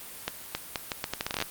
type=accelerating click train; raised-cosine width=0.2 ms; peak=-11 dBFS; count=15; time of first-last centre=0.28-1.424 s; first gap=270 ms; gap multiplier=0.77; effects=white hiss -43 dBFS RMS until 1.5 s + Opus 32 kbps